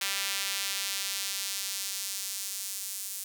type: tone with high-pass filter sweep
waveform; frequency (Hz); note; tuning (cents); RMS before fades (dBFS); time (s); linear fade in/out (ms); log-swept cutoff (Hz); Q
sawtooth; 196.6; G3; +5; -34; 0.01-3.24; 5; 2500 to 8300; 0.83
effects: none